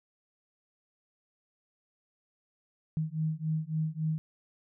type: beating tone pair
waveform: sine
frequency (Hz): 155.56 / 159.16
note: D#3 / D#3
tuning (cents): 0 / +40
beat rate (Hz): 3.6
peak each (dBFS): -32 / -32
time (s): 2.97-4.18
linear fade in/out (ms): 0
effects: none